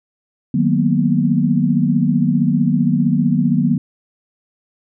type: chord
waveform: sine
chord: B major seventh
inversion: first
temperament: just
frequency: 154.34 / 185.21 / 231.5 / 246.9 Hz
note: D#3 / F#3 / A#3 / B3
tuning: -14 / +2 / -12 / 0 cents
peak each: -18 dBFS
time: 0.54-3.78 s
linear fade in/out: 5 ms
effects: none